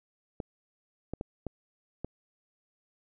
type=clicks; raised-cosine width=2 ms; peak=-21 dBFS; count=5; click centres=0.402 / 1.136 / 1.211 / 1.467 / 2.046 s; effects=none